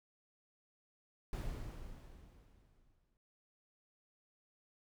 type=noise with exponential decay; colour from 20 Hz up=brown; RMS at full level=-38 dBFS; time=1.33-3.17 s; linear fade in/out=1 ms; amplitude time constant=400 ms; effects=none